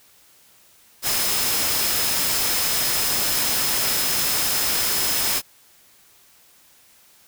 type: tone in noise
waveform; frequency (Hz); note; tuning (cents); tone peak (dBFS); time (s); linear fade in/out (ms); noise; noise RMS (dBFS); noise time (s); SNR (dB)
sine; 5140; E8; -45; -29; 1.02-5.42; 50; white; -22; 1.02-5.42; -10
effects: white hiss -54 dBFS RMS until 7.27 s